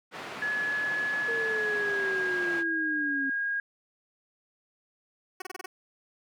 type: band-pass noise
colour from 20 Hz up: white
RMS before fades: -40 dBFS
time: 0.11-2.64 s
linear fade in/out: 50 ms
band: 160 to 1900 Hz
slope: 12 dB/octave
type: tone with pitch glide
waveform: sine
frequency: 1700 to 1631.7 Hz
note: G#6 to G#6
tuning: +40 to -31 cents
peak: -27 dBFS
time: 0.42-3.6 s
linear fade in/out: 2 ms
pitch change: -71 cents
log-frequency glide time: 1.49-2.15 s
type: linear sweep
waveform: sine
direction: down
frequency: 464 to 269.8 Hz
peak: -32 dBFS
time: 1.28-3.3 s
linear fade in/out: 5 ms
type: tone bursts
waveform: 10% pulse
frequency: 373.1 Hz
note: F#4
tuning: 14 cents sharp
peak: -27 dBFS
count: 6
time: 5.4-5.66 s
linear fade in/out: 5 ms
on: 20 ms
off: 28 ms
effects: none